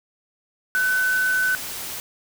sine tone in noise, 1509 Hz, F#6, 34 cents sharp, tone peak -18 dBFS, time 0.75-1.55 s, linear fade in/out 0 ms, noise white, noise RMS -32 dBFS, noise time 0.75-2 s, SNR +11 dB, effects none

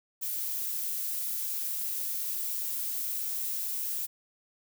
violet noise, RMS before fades -33 dBFS, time 0.21-4.07 s, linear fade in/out 20 ms, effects none

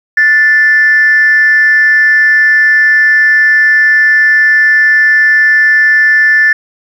sine tone with frequency modulation, 1760 Hz, A6, in tune, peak -3 dBFS, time 0.17-6.53 s, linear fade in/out 5 ms, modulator 311 Hz, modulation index 0.3, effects tanh soft clip ceiling 0 dBFS + 7-bit

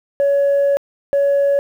sine tone pair in turn, 562 / 562 Hz, C#5 / C#5, +24 / +24 cents, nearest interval unison, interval 0 cents, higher neither, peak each -10 dBFS, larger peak neither, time 0.2-0.77 / 1.13-1.59 s, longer first, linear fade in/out 0 ms, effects tanh soft clip ceiling -10 dBFS + 8-bit

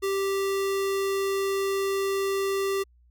square tone, 391.5 Hz, G4, 2 cents flat, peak -25 dBFS, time 0.02-2.84 s, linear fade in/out 20 ms, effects added 60 Hz sine -56 dBFS peak until 3.1 s

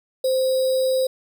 sine tone with sample-and-hold, 521 Hz, C5, 7 cents flat, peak -17 dBFS, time 0.24-1.07 s, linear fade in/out 5 ms, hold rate 4410 Hz, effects none

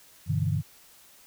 sine chord, E minor seventh, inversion first, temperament equal, 98 / 123.47 / 146.83 / 164.81 Hz, G2 / B2 / D3 / E3, 0 / 0 / 0 / 0 cents, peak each -28 / -31 / -28 / -31 dBFS, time 0.26-0.63 s, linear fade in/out 50 ms, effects white hiss -55 dBFS RMS until 1.26 s

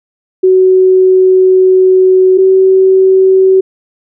sine tone pair in turn, 373.6 / 379.3 Hz, F#4 / F#4, +17 / +43 cents, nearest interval unison, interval 26 cents, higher second, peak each -3 dBFS, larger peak neither, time 0.43-2.38 / 2.38-3.61 s, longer first, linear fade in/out 10 ms, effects none

